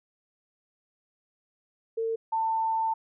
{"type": "tone pair in turn", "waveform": "sine", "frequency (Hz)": [452, 893.6], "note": ["A4", "A5"], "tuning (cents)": [47, 27], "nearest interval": "octave", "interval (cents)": 1180, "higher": "second", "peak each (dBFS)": [-26, -24], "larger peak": "second", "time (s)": [[1.97, 2.16], [2.32, 2.94]], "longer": "second", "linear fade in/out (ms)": 10, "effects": []}